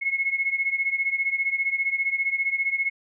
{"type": "beating tone pair", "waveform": "sine", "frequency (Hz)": [2175, 2190], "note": ["C#7", "C#7"], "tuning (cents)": [-33, -22], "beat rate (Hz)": 15, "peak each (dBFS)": [-24, -27], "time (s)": [0.01, 2.9], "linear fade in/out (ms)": 20, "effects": []}